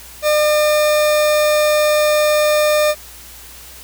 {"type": "tone", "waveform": "40% pulse", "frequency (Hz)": 603, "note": "D5", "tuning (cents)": 46, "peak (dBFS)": -11, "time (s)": [0.22, 2.95], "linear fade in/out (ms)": 50, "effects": ["added 60 Hz sine -43 dBFS peak until 3.83 s", "white hiss -38 dBFS RMS until 3.83 s"]}